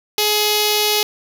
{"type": "tone with notch filter", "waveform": "5% pulse", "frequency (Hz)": 421.2, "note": "G#4", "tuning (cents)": 24, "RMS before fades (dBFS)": -17, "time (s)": [0.18, 1.03], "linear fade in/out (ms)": 2, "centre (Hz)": 1500, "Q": 0.72, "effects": []}